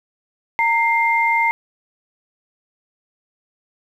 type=tone pair together; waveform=sine; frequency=922.6 / 2100 Hz; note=A#5 / C7; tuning=-18 / +6 cents; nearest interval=octave + major second; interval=1424 cents; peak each=-17 dBFS; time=0.59-1.51 s; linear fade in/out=0 ms; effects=8-bit